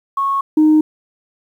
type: tone pair in turn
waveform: sine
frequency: 1100 / 308.7 Hz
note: C#6 / D#4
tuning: -14 / -14 cents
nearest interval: octave + minor seventh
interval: 2200 cents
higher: first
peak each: -14 / -6 dBFS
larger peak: second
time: 0.17-0.41 / 0.57-0.81 s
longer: neither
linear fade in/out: 5 ms
effects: tanh soft clip ceiling -5 dBFS + 8-bit